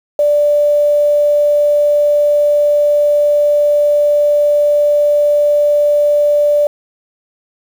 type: tone with quantisation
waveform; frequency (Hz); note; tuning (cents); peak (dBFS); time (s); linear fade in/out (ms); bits
sine; 587.3; D5; 0; -8; 0.19-6.67; 2; 6
effects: none